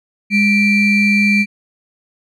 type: ring-modulated tone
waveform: triangle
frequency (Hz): 1075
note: C6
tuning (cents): +47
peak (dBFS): -5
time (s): 0.3-1.46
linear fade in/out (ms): 50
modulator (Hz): 1280
effects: none